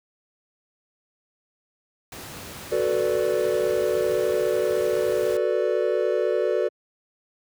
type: noise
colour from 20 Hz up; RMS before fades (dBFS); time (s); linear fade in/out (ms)
pink; -38; 2.12-5.37; 2
type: chord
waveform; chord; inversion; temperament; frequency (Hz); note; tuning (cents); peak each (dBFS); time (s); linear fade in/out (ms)
triangle; B minor seventh; second; equal with one note detuned; 370 / 440 / 493.9 / 583.9; F#4 / A4 / B4 / D5; 0 / 0 / 0 / -10; -24; 2.71-6.69; 20
effects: high-pass 80 Hz 12 dB/octave